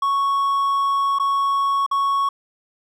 triangle tone with dropouts, 1108.7 Hz, C#6, in tune, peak -15 dBFS, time 0.02-2.29 s, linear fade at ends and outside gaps 5 ms, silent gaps 1.187-1.197 / 1.864-1.912 s, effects none

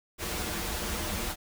pink noise with comb filter, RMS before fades -33 dBFS, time 0.18-1.36 s, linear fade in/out 50 ms, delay 7.4 ms, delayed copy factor -0.8, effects none

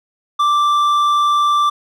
sine tone with hard clipping, 1174.7 Hz, D6, in tune, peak -13 dBFS, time 0.39-1.7 s, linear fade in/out 10 ms, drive 6 dB, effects none

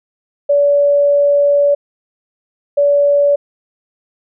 sine tone pair in turn, 573 / 573 Hz, D5 / D5, -43 / -43 cents, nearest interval unison, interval 0 cents, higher neither, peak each -8 dBFS, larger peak neither, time 0.49-1.75 / 2.77-3.36 s, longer first, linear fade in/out 10 ms, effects none

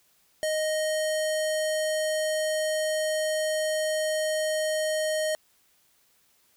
square tone with low-pass filter, 622 Hz, D#5, 1 cent flat, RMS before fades -27 dBFS, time 0.43-5.35 s, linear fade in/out 0 ms, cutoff 10000 Hz, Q 1.8, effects white hiss -65 dBFS RMS until 6.56 s

